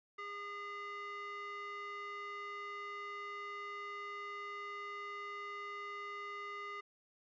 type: tone with band-pass filter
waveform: square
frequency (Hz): 407.5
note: G#4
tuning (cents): -33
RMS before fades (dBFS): -45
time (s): 0.18-6.81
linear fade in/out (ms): 10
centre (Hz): 1600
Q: 7.3
effects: resampled to 16000 Hz

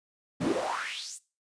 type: noise with high-pass filter sweep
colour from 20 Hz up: brown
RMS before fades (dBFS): -32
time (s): 0.4-1.19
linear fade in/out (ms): 20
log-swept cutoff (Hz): 210 to 9200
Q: 4.6
effects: noise-tail reverb RT60 0.3 s tail -19 dB re dry + resampled to 22050 Hz

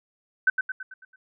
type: tone with echo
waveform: sine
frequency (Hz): 1524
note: G6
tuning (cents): -49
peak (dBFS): -15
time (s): 0.47-0.5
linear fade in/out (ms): 5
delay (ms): 110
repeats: 6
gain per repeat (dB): -6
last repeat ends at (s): 1.16
effects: none

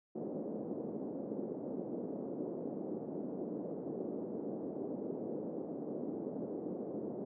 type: band-pass noise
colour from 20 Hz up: pink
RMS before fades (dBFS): -41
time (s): 0.15-7.25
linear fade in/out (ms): 10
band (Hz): 210 to 520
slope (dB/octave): 24
effects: none

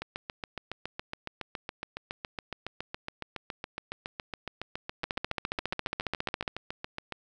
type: two click trains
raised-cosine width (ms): 0.3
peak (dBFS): -14 / -19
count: 22 / 52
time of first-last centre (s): 5.04-6.478 / 0.02-7.123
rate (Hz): 14.6 / 7.18
effects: none

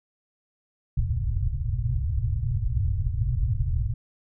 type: low-pass noise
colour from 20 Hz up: white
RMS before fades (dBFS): -25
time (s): 0.97-3.94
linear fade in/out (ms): 10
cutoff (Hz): 130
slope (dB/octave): 96
effects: none

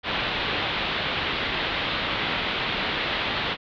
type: low-pass noise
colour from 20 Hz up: white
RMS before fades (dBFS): -27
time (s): 0.03-3.57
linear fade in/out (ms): 50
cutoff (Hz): 3800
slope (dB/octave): 48
effects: none

